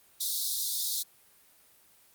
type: high-pass noise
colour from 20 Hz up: pink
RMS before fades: -31 dBFS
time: 0.2-1.03 s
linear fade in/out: 10 ms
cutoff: 3600 Hz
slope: 96 dB/octave
effects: white hiss -61 dBFS RMS until 2.14 s + Opus 32 kbps